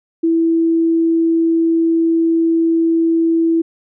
sine tone, 329.6 Hz, E4, in tune, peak -11 dBFS, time 0.23-3.62 s, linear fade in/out 10 ms, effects none

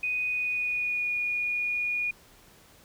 sine tone with pitch glide, 2489 to 2445 Hz, D#7 to D#7, 0 to -31 cents, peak -26 dBFS, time 0.03-2.11 s, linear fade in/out 5 ms, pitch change -31 cents, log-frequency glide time 0.25-1.16 s, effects pink hiss -56 dBFS RMS until 2.84 s

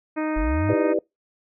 harmonic tone, 310 Hz, D#4, 6 cents flat, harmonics 1 / 2 / 3 / 4 / 5 / 6 / 7 / 8, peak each -24 / -30 / -34 / -36 / -38 / -40 / -41 / -42 dBFS, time 0.16-0.94 s, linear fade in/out 20 ms
sine linear sweep, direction up, 36.93 to 113.8 Hz, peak -22 dBFS, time 0.36-0.74 s, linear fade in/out 10 ms
sine chord, E minor seventh, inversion none, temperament just, 329.6 / 395.6 / 494.4 / 593.3 Hz, E4 / G4 / B4 / D5, 0 / +16 / +2 / +18 cents, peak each -25 dBFS, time 0.69-0.99 s, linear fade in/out 2 ms
effects noise-tail reverb RT60 0.2 s tail -26 dB re dry

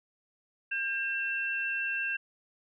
sine tone pair together, 1600 / 2697 Hz, G6 / E7, +35 / +39 cents, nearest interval major sixth, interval 904 cents, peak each -32 / -32 dBFS, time 0.71-2.17 s, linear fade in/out 10 ms, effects none

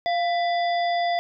harmonic tone with a mistuned harmonic, 695 Hz, F5, 9 cents flat, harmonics 1 / 3 / 5 / 7, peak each -21 / -31 / -35 / -38 dBFS, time 0.06-1.19 s, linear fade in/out 0 ms, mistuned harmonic 3, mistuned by -81 cents, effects none

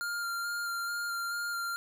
square tone with vibrato, 1396.9 Hz, F6, in tune, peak -33 dBFS, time 0.01-1.76 s, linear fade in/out 0 ms, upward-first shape square, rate 2.3 Hz, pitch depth 12 cents each way, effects none

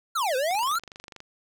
square exponential two-way sweep, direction down then up, 1440 to 493.9 to 1440 Hz, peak -24 dBFS, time 0.15-0.79 s, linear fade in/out 10 ms, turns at 0.36 s
click train, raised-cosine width 0.2 ms, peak -25 dBFS, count 18, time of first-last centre 0.51-1.204 s, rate 24.5 Hz
effects none

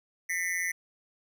square tone with amplitude modulation, 1997 Hz, B6, 19 cents sharp, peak -25 dBFS, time 0.29-0.72 s, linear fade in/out 10 ms, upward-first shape sine, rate 177 Hz, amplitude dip 100%, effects none

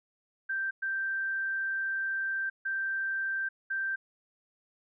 sine tone bursts at uneven times, 1568 Hz, G6, in tune, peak -29 dBFS, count 4, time 0.49-0.71 / 0.82-2.5 / 2.65-3.49 / 3.7-3.96 s, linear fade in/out 10 ms, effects none

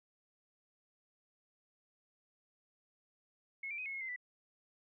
sine tone with pitch steps, 2179 / 2349 / 2512 / 2182 / 2163 / 2072 / 1978 Hz, C#7 / D7 / D#7 / C#7 / C#7 / C7 / B6, -30 / 0 / +16 / -28 / -43 / -17 / +2 cents, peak -39 dBFS, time 3.63-4.162 s, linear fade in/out 5 ms, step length 76 ms, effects none

